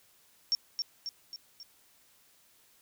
sine tone with echo, 5510 Hz, F8, 24 cents flat, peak -24 dBFS, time 0.52-0.55 s, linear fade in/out 0 ms, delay 270 ms, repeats 4, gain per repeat -5 dB, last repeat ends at 1.63 s, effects white hiss -64 dBFS RMS until 2.81 s

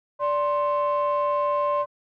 triangle ring-modulated tone, 233.1 Hz, A#3, in tune, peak -14 dBFS, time 0.19-1.86 s, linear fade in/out 50 ms, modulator 817 Hz, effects tanh soft clip ceiling -16 dBFS + high-pass 150 Hz 12 dB/octave

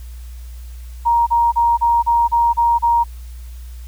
sine tone bursts, 939 Hz, A#5, 12 cents sharp, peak -11 dBFS, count 8, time 1.05-3.041 s, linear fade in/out 20 ms, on 220 ms, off 33 ms, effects added 60 Hz sine -30 dBFS peak until 3.87 s + white hiss -49 dBFS RMS until 3.87 s

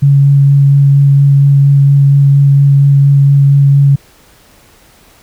sine tone with vibrato, 140 Hz, C#3, 18 cents sharp, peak -3 dBFS, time 0.02-3.96 s, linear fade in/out 10 ms, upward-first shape sine, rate 4.3 Hz, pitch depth 9 cents each way, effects pink hiss -44 dBFS RMS until 5.22 s

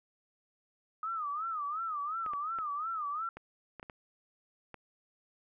sine tone with vibrato, 1244.5 Hz, D#6, in tune, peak -33 dBFS, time 1.03-3.29 s, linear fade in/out 2 ms, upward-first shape sine, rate 2.8 Hz, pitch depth 150 cents each way
clicks, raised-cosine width 0.5 ms, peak -30 dBFS, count 8, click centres 2.263 / 2.335 / 2.587 / 3.37 / 3.797 / 3.829 / 3.898 / 4.743 s
effects none

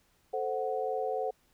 sine chord, F# diminished, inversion first, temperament equal, 440 / 523.3 / 740 Hz, A4 / C5 / F#5, 0 / 0 / 0 cents, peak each -34 dBFS, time 0.33-1.31 s, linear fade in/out 10 ms, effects pink hiss -69 dBFS RMS until 1.53 s

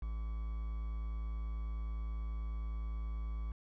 triangle tone with quantisation, 54.7 Hz, A1, 9 cents flat, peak -34 dBFS, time 0.02-3.52 s, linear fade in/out 5 ms, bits 9, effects low-pass 2000 Hz 12 dB/octave

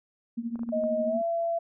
sine tone with tremolo, 233.1 Hz, A#3, in tune, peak -26 dBFS, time 0.37-1.22 s, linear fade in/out 10 ms, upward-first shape triangle, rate 13 Hz, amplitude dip 90%
clicks, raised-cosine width 1 ms, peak -32 dBFS, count 5, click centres 0.557 / 0.593 / 0.633 / 0.69 / 0.838 s
sine tone with pitch glide, 625 to 673.7 Hz, D#5 to E5, +8 to +38 cents, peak -25 dBFS, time 0.72-1.59 s, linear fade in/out 10 ms, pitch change +130 cents, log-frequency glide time 1.06-1.19 s
effects none

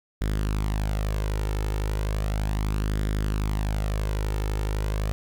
sawtooth tone with flanger, 51.9 Hz, G#1, in tune, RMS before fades -26 dBFS, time 0.21-5.12 s, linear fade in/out 0 ms, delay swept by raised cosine 0.57 to 2.27 ms, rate 0.35 Hz, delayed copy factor +0.5, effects none

